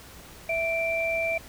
sine tone pair together, 659.2 / 2349 Hz, E5 / D7, 0 / 0 cents, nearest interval octave + minor seventh, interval 2200 cents, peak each -27 dBFS, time 0.49-1.38 s, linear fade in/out 5 ms, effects added 60 Hz sine -52 dBFS peak until 1.48 s + pink hiss -47 dBFS RMS until 1.48 s

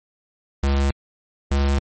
square tone pair in turn, 69.3 / 69.55 Hz, C#2 / C#2, 0 / +6 cents, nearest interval unison, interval 6 cents, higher second, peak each -17 dBFS, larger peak neither, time 0.63-0.91 / 1.51-1.79 s, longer neither, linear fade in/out 5 ms, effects MP3 32 kbps

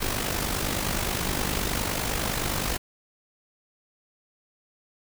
pink noise with amplitude modulation, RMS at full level -25 dBFS, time 0-2.78 s, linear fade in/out 20 ms, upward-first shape sine, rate 49.7 Hz, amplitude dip 60%, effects none

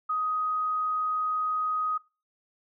sine tone, 1253 Hz, D#6, 12 cents sharp, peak -25 dBFS, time 0.09-1.98 s, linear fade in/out 10 ms, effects noise-tail reverb RT60 0.3 s tail -21 dB re dry

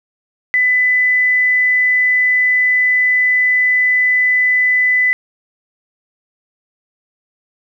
sine tone, 2000 Hz, B6, 21 cents sharp, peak -10 dBFS, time 0.54-5.13 s, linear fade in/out 0 ms, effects 8-bit

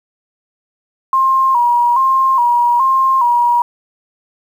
sine tone with vibrato, 1008 Hz, B5, 35 cents sharp, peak -9 dBFS, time 1.13-3.62 s, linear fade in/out 2 ms, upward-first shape square, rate 1.2 Hz, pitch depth 88 cents each way, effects 7-bit

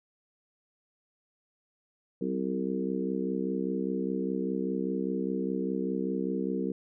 harmonic tone with a mistuned harmonic, 65 Hz, C2, 11 cents flat, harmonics 3 / 4 / 5 / 6 / 7, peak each -33 / -34 / -35 / -36 / -36 dBFS, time 2.21-6.72 s, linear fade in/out 5 ms, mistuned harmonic 3, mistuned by -38 cents, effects none

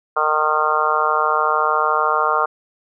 harmonic tone, 153.4 Hz, D#3, 24 cents flat, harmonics 3 / 4 / 5 / 6 / 7 / 8 / 9, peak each -25 / -25 / -24 / -25 / -21 / -20 / -22 dBFS, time 0.16-2.46 s, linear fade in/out 10 ms, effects none

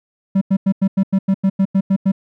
triangle tone bursts, 193.3 Hz, G3, 24 cents flat, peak -9 dBFS, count 12, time 0.35-2.119 s, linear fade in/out 10 ms, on 64 ms, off 91 ms, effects none

